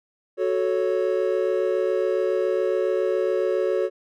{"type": "chord", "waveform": "triangle", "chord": "F# minor", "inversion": "none", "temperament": "equal with one note detuned", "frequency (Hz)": [370, 437.2, 554.4], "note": ["F#4", "A4", "C#5"], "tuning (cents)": [0, -11, 0], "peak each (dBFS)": [-22, -23, -23], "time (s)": [0.37, 3.9], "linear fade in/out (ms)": 50, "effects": []}